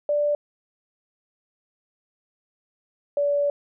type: tone pair in turn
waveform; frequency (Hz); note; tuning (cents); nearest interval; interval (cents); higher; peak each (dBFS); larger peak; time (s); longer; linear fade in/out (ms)
sine; 587.3 / 574.9; D5 / D5; 0 / -37; unison; 37; first; -19; neither; 0.09-0.35 / 3.17-3.5; second; 2
effects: none